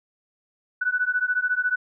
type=beating tone pair; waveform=sine; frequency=1480 / 1494 Hz; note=F#6 / F#6; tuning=0 / +16 cents; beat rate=14 Hz; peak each=-24 dBFS; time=0.81-1.76 s; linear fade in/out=10 ms; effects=none